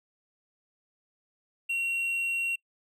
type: tone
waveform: triangle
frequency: 2741 Hz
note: F7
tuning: 33 cents flat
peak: -25 dBFS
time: 1.69-2.56 s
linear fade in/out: 10 ms
effects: noise-tail reverb RT60 0.1 s tail -25 dB re dry